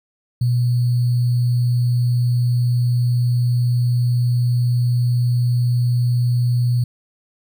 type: tone with sample-and-hold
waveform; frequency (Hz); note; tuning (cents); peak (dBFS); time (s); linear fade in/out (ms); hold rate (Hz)
sine; 122; B2; -21; -14; 0.41-6.84; 5; 4410
effects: none